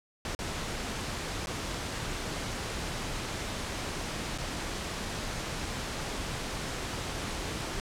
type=noise with dropouts; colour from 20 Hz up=pink; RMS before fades=-35 dBFS; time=0.25-7.8 s; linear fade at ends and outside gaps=1 ms; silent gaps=0.35-0.39 / 1.46-1.47 / 4.378-4.384 s; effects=low-pass 8000 Hz 12 dB/octave